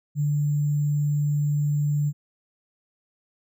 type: tone with sample-and-hold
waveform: sine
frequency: 146.8 Hz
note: D3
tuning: in tune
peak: -20 dBFS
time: 0.15-2.13 s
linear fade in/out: 50 ms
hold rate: 7350 Hz
effects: none